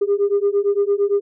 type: beating tone pair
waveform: sine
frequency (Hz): 399.4 / 408.2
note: G4 / G#4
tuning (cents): +32 / -30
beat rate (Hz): 8.8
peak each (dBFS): -17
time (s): 0.01-1.21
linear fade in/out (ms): 10
effects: tanh soft clip ceiling -10 dBFS